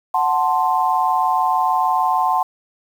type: chord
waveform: sine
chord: F# diminished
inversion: none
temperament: equal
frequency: 740 / 880 / 1046.5 Hz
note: F#5 / A5 / C6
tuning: 0 / 0 / 0 cents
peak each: -19 dBFS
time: 0.14-2.43 s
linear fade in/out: 5 ms
effects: 7-bit